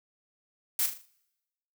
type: noise with echo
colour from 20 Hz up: blue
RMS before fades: -27 dBFS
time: 0.79-0.86 s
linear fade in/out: 2 ms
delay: 39 ms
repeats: 5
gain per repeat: -7 dB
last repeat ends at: 1.055 s
effects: noise-tail reverb RT60 1.0 s tail -26 dB re dry